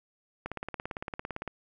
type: click train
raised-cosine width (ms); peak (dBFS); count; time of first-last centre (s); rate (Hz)
0.5; -20; 19; 0.46-1.477; 17.7
effects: none